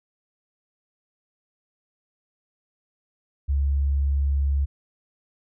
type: tone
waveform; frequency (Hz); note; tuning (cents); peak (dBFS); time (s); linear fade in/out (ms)
sine; 69.8; C#2; +13; -19; 3.48-4.66; 20
effects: none